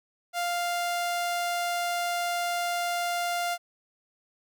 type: tone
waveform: sawtooth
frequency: 698.5 Hz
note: F5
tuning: in tune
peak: -23 dBFS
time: 0.33-3.58 s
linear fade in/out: 50 ms
effects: none